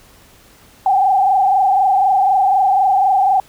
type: tone with frequency modulation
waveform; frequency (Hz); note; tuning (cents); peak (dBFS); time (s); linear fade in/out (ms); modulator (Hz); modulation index
sine; 778; G5; -13; -10; 0.86-3.4; 2; 24; 1.5
effects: pink hiss -47 dBFS RMS until 3.48 s